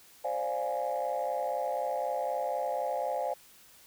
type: chord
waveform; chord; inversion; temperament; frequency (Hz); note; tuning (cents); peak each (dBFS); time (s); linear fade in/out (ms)
sine; D half-diminished seventh; third; equal; 523.3 / 587.3 / 698.5 / 830.6; C5 / D5 / F5 / Ab5; 0 / 0 / 0 / 0; -34; 0.24-3.34; 10
effects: tanh soft clip ceiling -22 dBFS + white hiss -57 dBFS RMS until 3.86 s